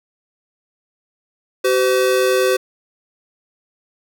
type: tone pair together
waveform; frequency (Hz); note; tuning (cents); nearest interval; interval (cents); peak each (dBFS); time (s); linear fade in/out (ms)
square; 380.5 / 510; F#4 / C5; +48 / -44; perfect fourth; 508; -17; 1.64-2.57; 10
effects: none